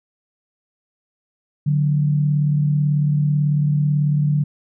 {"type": "tone pair together", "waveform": "sine", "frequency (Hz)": [146.83, 184.99], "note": ["D3", "F#3"], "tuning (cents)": [0, 0], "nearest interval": "major third", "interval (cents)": 400, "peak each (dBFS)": [-15, -25], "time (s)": [1.66, 4.44], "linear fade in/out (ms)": 10, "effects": []}